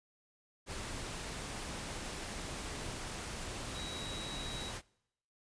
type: tone in noise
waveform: sine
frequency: 3861 Hz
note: B7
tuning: 40 cents flat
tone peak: -44 dBFS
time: 3.73-4.73 s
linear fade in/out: 50 ms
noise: pink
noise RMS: -42 dBFS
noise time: 0.66-4.82 s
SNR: -5 dB
effects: noise-tail reverb RT60 0.8 s tail -24 dB re dry + resampled to 22050 Hz